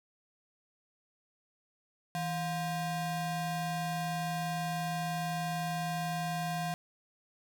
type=ring-modulated tone; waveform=square; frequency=436.8 Hz; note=A4; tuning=13 cents flat; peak=-30 dBFS; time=2.15-6.74 s; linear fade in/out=0 ms; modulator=273 Hz; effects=none